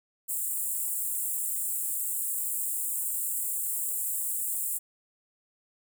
pink high-pass noise, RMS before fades -31 dBFS, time 0.28-4.79 s, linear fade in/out 20 ms, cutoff 7500 Hz, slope 96 dB/octave, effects none

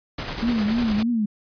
pink noise with tremolo, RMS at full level -29 dBFS, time 0.18-1.03 s, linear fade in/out 5 ms, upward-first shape square, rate 10 Hz, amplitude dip 35%
sine tone with vibrato, 223.1 Hz, A3, 24 cents sharp, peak -19 dBFS, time 0.42-1.26 s, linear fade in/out 10 ms, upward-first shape triangle, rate 3.3 Hz, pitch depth 160 cents each way
effects resampled to 11025 Hz

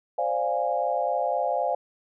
sine chord, D half-diminished seventh, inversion third, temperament equal with one note detuned, 523.3 / 587.3 / 698.5 / 826.3 Hz, C5 / D5 / F5 / Ab5, 0 / 0 / 0 / -9 cents, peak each -29 / -29 / -27 / -29 dBFS, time 0.18-1.75 s, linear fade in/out 5 ms, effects none

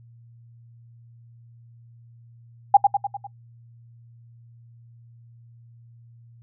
sine tone with echo, 805 Hz, G5, 46 cents sharp, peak -7 dBFS, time 2.74-2.77 s, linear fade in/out 5 ms, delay 100 ms, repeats 5, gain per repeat -5 dB, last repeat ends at 3.27 s, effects noise-tail reverb RT60 0.1 s tail -22 dB re dry + added 117 Hz sine -47 dBFS peak until 6.42 s

